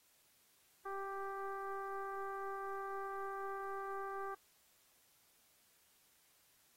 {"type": "tone with frequency modulation", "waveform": "sine", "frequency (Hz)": 784, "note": "G5", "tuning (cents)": 0, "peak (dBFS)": -40, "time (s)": [0.85, 4.35], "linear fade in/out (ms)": 10, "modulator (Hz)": 393, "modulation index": 1.6, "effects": ["white hiss -71 dBFS RMS until 6.76 s", "AAC 48 kbps"]}